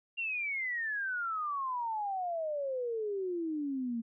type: exponential sweep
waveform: sine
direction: down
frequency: 2794 to 225.1 Hz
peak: -32 dBFS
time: 0.17-4.02 s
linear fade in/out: 20 ms
effects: none